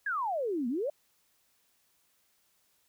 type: exponential two-way sweep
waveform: sine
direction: down then up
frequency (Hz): 1712 to 227.3 to 624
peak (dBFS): -29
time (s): 0.06-0.9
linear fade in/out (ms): 5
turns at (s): 0.68
effects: white hiss -71 dBFS RMS until 2.88 s